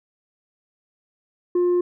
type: tone with tanh clipping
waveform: sine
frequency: 354.5 Hz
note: F4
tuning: 26 cents sharp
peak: -17 dBFS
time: 1.55-1.81 s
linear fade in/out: 5 ms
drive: 2 dB
effects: none